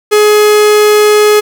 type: tone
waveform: 45% pulse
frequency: 421 Hz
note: G#4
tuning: 24 cents sharp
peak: -4 dBFS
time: 0.11-1.41 s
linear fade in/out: 20 ms
effects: none